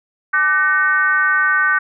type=tone with frequency modulation; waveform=sine; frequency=1517 Hz; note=F#6; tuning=43 cents sharp; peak=-12 dBFS; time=0.33-1.79 s; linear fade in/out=10 ms; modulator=338 Hz; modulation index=0.9; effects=none